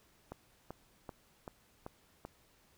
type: click train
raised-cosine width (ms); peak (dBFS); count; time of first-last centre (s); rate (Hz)
1; -29; 6; 0.32-2.251; 2.59
effects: pink hiss -68 dBFS RMS until 2.77 s